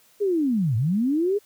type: linear two-way sweep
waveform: sine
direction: down then up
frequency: 423.1 to 103.83 to 423.1 Hz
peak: -19 dBFS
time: 0.2-1.39 s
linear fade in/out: 20 ms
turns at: 0.76 s
effects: white hiss -58 dBFS RMS until 1.45 s + high-pass 60 Hz 12 dB/octave